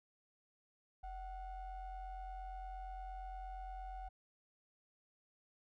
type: ring-modulated tone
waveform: triangle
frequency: 355.7 Hz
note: F4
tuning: 32 cents sharp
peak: -39 dBFS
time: 1.03-4.09 s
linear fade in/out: 10 ms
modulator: 400 Hz
effects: none